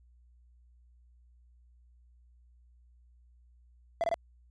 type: tone bursts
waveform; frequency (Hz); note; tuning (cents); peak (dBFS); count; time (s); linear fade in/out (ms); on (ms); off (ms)
triangle; 673; E5; +36; -24; 3; 4.01-4.142; 0; 28; 24
effects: added 60 Hz sine -58 dBFS peak until 4.5 s + resampled to 22050 Hz